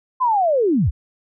sine linear sweep, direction down, 1046.5 to 46.25 Hz, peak -14 dBFS, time 0.2-0.91 s, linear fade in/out 20 ms, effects none

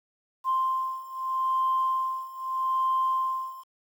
sine beating tone pair, 1046.5 / 1047.3 Hz, C6 / C6, 0 / +1 cents, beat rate 0.8 Hz, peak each -28 / -26 dBFS, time 0.44-3.64 s, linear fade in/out 50 ms, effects tanh soft clip ceiling -17 dBFS + 9-bit

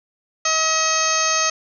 harmonic tone with a mistuned harmonic, 637 Hz, D#5, 41 cents sharp, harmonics 1 / 2 / 3 / 4 / 5 / 6 / 7 / 8 / 9 / 10, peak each -27 / -22 / -27 / -26 / -32 / -32 / -28 / -28 / -33 / -21 dBFS, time 0.45-1.5 s, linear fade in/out 5 ms, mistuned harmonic 8, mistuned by +20 cents, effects none

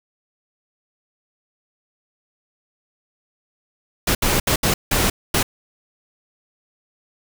pink noise bursts at uneven times, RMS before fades -18 dBFS, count 6, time 4.07-4.15 / 4.22-4.4 / 4.47-4.56 / 4.63-4.74 / 4.91-5.1 / 5.34-5.43 s, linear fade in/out 5 ms, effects none

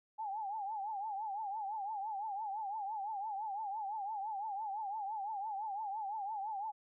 sine tone with vibrato, 830.6 Hz, G#5, in tune, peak -37 dBFS, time 0.18-6.72 s, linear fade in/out 20 ms, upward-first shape triangle, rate 5.9 Hz, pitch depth 150 cents each way, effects none

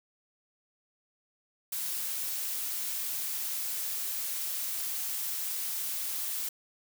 blue noise, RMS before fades -34 dBFS, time 1.72-6.49 s, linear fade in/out 5 ms, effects none

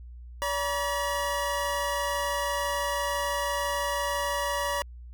25% pulse tone pair together, 572 / 962 Hz, D5 / B5, -46 / -46 cents, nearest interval major sixth, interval 900 cents, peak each -26 dBFS, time 0.42-4.82 s, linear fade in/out 0 ms, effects added 60 Hz sine -41 dBFS peak until 5.13 s

